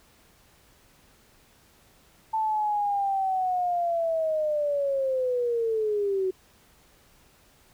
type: linear sweep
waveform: sine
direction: down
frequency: 886 to 370 Hz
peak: -23 dBFS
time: 2.33-6.31 s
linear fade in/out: 10 ms
effects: pink hiss -59 dBFS RMS until 7.73 s